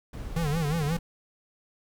brown noise, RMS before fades -36 dBFS, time 0.13-0.99 s, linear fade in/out 5 ms
square tone with vibrato, 155.56 Hz, D#3, in tune, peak -26 dBFS, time 0.36-0.97 s, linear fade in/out 5 ms, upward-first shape sine, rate 5.6 Hz, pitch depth 150 cents each way
effects none

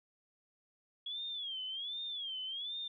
sine tone with vibrato, 3322 Hz, G#7, in tune, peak -38 dBFS, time 1.06-2.88 s, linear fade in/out 5 ms, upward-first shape sine, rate 1.3 Hz, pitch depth 160 cents each way, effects none

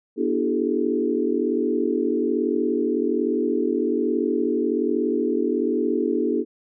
sine tone cluster, 242.7 / 295.1 / 334.6 / 391.2 / 432.4 Hz, B3 / D4 / E4 / G4 / A4, -30 / +8 / +26 / -4 / -30 cents, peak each -26 dBFS, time 0.16-6.45 s, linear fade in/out 50 ms, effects none

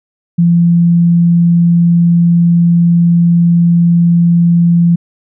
sine tone, 171 Hz, F3, 36 cents flat, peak -5 dBFS, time 0.38-4.96 s, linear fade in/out 10 ms, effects none

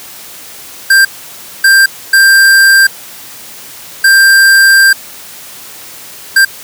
square tone bursts at uneven times, 1583 Hz, G6, 17 cents sharp, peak -3 dBFS, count 5, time 0.9-1.05 / 1.64-1.86 / 2.13-2.87 / 4.04-4.93 / 6.36-6.45 s, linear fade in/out 5 ms, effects white hiss -30 dBFS RMS until 6.63 s + high-pass 80 Hz 12 dB/octave

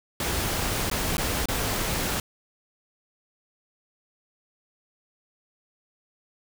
pink noise with dropouts, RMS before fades -27 dBFS, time 0.2-2.2 s, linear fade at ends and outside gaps 2 ms, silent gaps 0.9-0.913 / 1.17-1.18 / 1.457-1.485 s, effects none

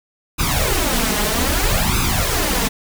pink noise with flanger, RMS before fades -18 dBFS, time 0.38-2.69 s, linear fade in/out 20 ms, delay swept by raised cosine 0.79 to 4.79 ms, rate 0.62 Hz, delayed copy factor +0.8, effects none

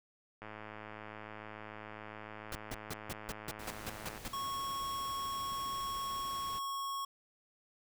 click train, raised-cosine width 0.5 ms, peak -31 dBFS, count 403, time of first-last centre 0.42-4.177 s, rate 107 Hz
pink noise bursts, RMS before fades -40 dBFS, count 10, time 2.52-4.28 s, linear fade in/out 2 ms, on 32 ms, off 160 ms
pink noise, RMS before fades -50 dBFS, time 3.59-6.59 s, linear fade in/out 5 ms
square tone, 1100 Hz, C#6, 14 cents flat, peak -37 dBFS, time 4.33-7.05 s, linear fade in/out 5 ms
effects none

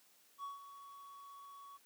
triangle tone with ADSR envelope, 1121 Hz, C#6, 19 cents sharp, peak -39 dBFS, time 0.38-1.78 s, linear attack 55 ms, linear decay 150 ms, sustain -11 dB, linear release 21 ms, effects white hiss -68 dBFS RMS until 1.85 s + high-pass 150 Hz 12 dB/octave

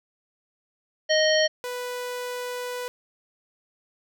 harmonic tone, 622.3 Hz, D#5, in tune, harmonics 1 / 3 / 5 / 7 / 9, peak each -20 / -25 / -27 / -28 / -30 dBFS, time 1.09-1.48 s, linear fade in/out 20 ms
sawtooth tone, 493.9 Hz, B4, in tune, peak -26 dBFS, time 1.64-2.88 s, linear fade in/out 0 ms
effects none

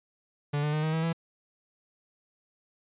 45% pulse tone with pitch steps, 145.4 / 149.23 / 153.16 / 157.19 / 161.33 / 165.58 Hz, D3 / D3 / D#3 / D#3 / E3 / E3, -17 / +28 / -27 / +18 / -37 / +8 cents, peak -26 dBFS, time 0.53-1.13 s, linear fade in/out 10 ms, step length 100 ms, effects resampled to 8000 Hz

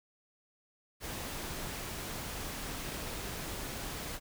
pink noise, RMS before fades -40 dBFS, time 1-4.2 s, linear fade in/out 50 ms, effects none

